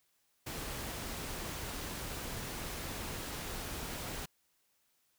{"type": "noise", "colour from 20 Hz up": "pink", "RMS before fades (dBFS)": -41, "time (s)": [0.46, 4.26], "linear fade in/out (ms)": 10, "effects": ["white hiss -75 dBFS RMS until 5.18 s"]}